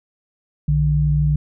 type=tone pair together; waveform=sine; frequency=61.74 / 149.19 Hz; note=B1 / D3; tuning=0 / +28 cents; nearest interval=octave + minor third; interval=1528 cents; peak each=-20 / -15 dBFS; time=0.68-1.36 s; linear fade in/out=5 ms; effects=none